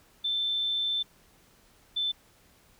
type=tone pair in turn; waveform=sine; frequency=3543 / 3530 Hz; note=A7 / A7; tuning=+11 / +5 cents; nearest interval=unison; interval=6 cents; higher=first; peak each=-26 dBFS; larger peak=neither; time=0.24-1.03 / 1.96-2.12 s; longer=first; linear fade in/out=10 ms; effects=pink hiss -61 dBFS RMS until 2.79 s